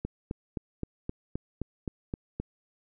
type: click train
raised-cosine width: 3 ms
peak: -19 dBFS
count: 10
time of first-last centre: 0.05-2.4 s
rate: 3.83 Hz
effects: none